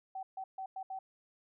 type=tone bursts at uneven times; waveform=sine; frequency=764 Hz; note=G5; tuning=45 cents flat; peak=-38 dBFS; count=5; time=0.15-0.23 / 0.37-0.44 / 0.58-0.66 / 0.76-0.83 / 0.9-0.99 s; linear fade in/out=5 ms; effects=none